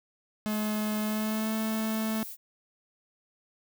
45% pulse tone with pitch glide, 213.4 to 219.8 Hz, G#3 to A3, +47 to -2 cents, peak -28 dBFS, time 0.46-2.23 s, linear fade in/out 0 ms, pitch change +51 cents, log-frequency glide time 1.01-1.54 s
violet noise, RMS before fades -41 dBFS, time 0.47-2.37 s, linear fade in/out 50 ms
effects none

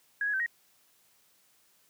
sine tone with pitch steps, 1656 / 1675 / 1548 / 1881 Hz, G#6 / G#6 / G6 / A#6, -5 / +14 / -22 / +15 cents, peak -27 dBFS, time 0.21-0.462 s, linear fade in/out 2 ms, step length 63 ms, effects white hiss -66 dBFS RMS until 1.89 s + high-pass 80 Hz 12 dB/octave

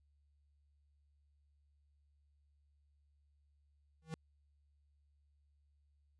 square tone with exponential growth, 160.1 Hz, D#3, 50 cents sharp, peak -38 dBFS, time 4.02-4.14 s, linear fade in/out 0 ms, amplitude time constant 26 ms, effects added 72 Hz sine -70 dBFS peak until 6.19 s + resampled to 22050 Hz

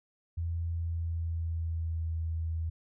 sine tone with pitch glide, 84 to 81.51 Hz, E2 to E2, +33 to -19 cents, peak -30 dBFS, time 0.37-2.7 s, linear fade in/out 10 ms, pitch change -52 cents, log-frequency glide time 0.67-2.12 s, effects none

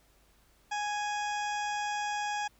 harmonic tone, 830.6 Hz, G#5, in tune, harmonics 1 / 2 / 3 / 4 / 6 / 7 / 8 / 9, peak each -32 / -38 / -42 / -44 / -48 / -49 / -50 / -51 dBFS, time 0.71-2.48 s, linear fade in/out 10 ms, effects added 50 Hz sine -66 dBFS peak until 2.59 s + pink hiss -66 dBFS RMS until 2.59 s

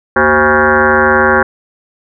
sine tone with frequency modulation, 967 Hz, B5, 37 cents flat, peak -6 dBFS, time 0.16-1.43 s, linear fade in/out 5 ms, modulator 147 Hz, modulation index 4.9, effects none

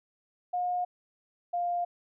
sine tone pair in turn, 717 / 701 Hz, F5 / F5, +45 / +6 cents, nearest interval unison, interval 39 cents, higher first, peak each -27 / -27 dBFS, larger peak neither, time 0.53-0.85 / 1.53-1.85 s, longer neither, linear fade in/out 10 ms, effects none

